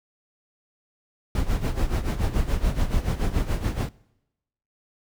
brown noise with tremolo, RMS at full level -21 dBFS, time 1.35-3.89 s, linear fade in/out 2 ms, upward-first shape sine, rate 7 Hz, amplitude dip 75%, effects noise-tail reverb RT60 0.9 s tail -23 dB re dry

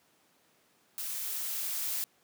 blue noise with level ramp, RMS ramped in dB -37 to -33 dBFS, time 0.98-2.04 s, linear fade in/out 0 ms, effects pink hiss -67 dBFS RMS until 2.23 s + high-pass 200 Hz 12 dB/octave

